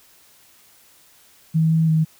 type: tone with pitch steps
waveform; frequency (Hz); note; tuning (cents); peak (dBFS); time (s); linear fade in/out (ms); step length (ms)
sine; 160.4 / 161.5 / 158.5; E3 / E3 / D#3; -47 / -35 / +32; -14; 1.54-2.05; 20; 170
effects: white hiss -53 dBFS RMS until 2.19 s